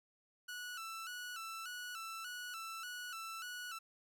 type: tone with vibrato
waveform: sawtooth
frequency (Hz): 1396.9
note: F6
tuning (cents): 0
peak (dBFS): -40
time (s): 0.48-3.79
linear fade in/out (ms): 10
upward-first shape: square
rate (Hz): 1.7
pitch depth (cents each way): 85
effects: none